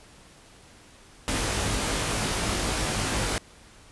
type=noise with comb filter; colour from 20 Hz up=pink; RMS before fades=-27 dBFS; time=1.28-3.38 s; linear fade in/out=0 ms; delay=19 ms; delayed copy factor=+0.85; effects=pink hiss -52 dBFS RMS until 3.91 s + resampled to 24000 Hz